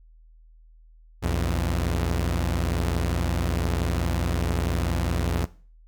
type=tone pair together; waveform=sawtooth; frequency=61 / 85.64 Hz; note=B1 / F2; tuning=-21 / -33 cents; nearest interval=tritone; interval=588 cents; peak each=-22 dBFS; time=1.22-5.46 s; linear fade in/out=20 ms; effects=noise-tail reverb RT60 0.4 s tail -18 dB re dry + added 40 Hz sine -49 dBFS peak until 5.87 s